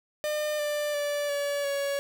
45% pulse tone with pitch steps, 603 / 592.3 / 581.8 / 571.5 / 561.3 Hz, D5 / D5 / D5 / D5 / C#5, +46 / +15 / -16 / -47 / +22 cents, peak -27 dBFS, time 0.24-1.99 s, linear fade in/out 0 ms, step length 350 ms, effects none

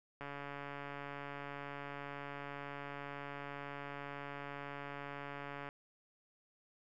click train, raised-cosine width 0.5 ms, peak -30 dBFS, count 779, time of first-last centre 0.21-5.689 s, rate 142 Hz, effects none

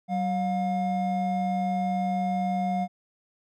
triangle tone pair together, 189.08 / 713 Hz, F#3 / F5, +38 / +36 cents, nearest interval octave + major seventh, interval 2298 cents, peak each -25 dBFS, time 0.08-2.88 s, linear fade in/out 50 ms, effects none

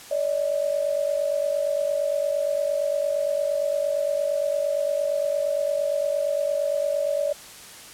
sine tone pair together, 573.6 / 622.3 Hz, D5 / D#5, -41 / 0 cents, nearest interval minor second, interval 141 cents, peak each -23 / -26 dBFS, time 0.11-7.33 s, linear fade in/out 5 ms, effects white hiss -43 dBFS RMS until 7.93 s + low-pass 11000 Hz 12 dB/octave

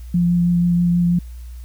sine tone with vibrato, 174.2 Hz, F3, 4 cents flat, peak -13 dBFS, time 0.14-1.19 s, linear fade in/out 5 ms, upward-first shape triangle, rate 6.2 Hz, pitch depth 15 cents each way, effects added 60 Hz sine -31 dBFS peak until 1.64 s + white hiss -53 dBFS RMS until 1.64 s

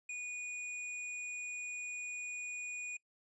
square tone, 2460 Hz, D#7, 20 cents flat, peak -40 dBFS, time 0.09-2.97 s, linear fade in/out 5 ms, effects noise-tail reverb RT60 0.1 s tail -25 dB re dry + resampled to 22050 Hz

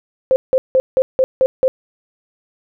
sine tone bursts, 522 Hz, C5, 4 cents flat, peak -9 dBFS, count 7, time 0.31-1.68 s, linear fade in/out 0 ms, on 50 ms, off 170 ms, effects none

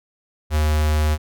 square tone with notch filter, 76.3 Hz, D#2, 33 cents flat, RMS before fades -18 dBFS, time 0.5-1.18 s, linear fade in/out 50 ms, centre 280 Hz, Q 1.3, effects none

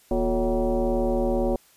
sine tone with frequency modulation, 160 Hz, D#3, 49 cents sharp, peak -20 dBFS, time 0.11-1.56 s, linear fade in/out 2 ms, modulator 199 Hz, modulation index 2.6, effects white hiss -57 dBFS RMS until 1.76 s + resampled to 32000 Hz

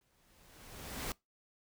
pink noise with exponential growth, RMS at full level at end -37 dBFS, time 0.01-1.12 s, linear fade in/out 2 ms, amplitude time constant 240 ms, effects noise-tail reverb RT60 0.2 s tail -23 dB re dry

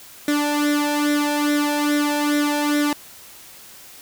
sawtooth tone with flanger, 293.7 Hz, D4, in tune, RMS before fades -20 dBFS, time 0.28-2.93 s, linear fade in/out 2 ms, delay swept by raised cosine 0.53 to 1.23 ms, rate 2.4 Hz, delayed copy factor +0.75, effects white hiss -43 dBFS RMS until 4.01 s

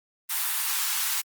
white high-pass noise, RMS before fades -27 dBFS, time 0.29-1.22 s, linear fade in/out 20 ms, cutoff 840 Hz, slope 48 dB/octave, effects Opus 32 kbps

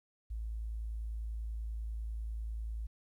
sine tone, 55.1 Hz, A1, 3 cents sharp, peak -36 dBFS, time 0.3-2.87 s, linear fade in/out 10 ms, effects 12-bit

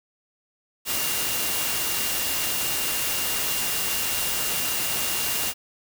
sine tone in noise, 2800 Hz, F7, 4 cents sharp, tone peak -34 dBFS, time 0.85-5.54 s, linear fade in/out 50 ms, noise white, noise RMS -26 dBFS, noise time 0.85-5.54 s, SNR -11 dB, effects none

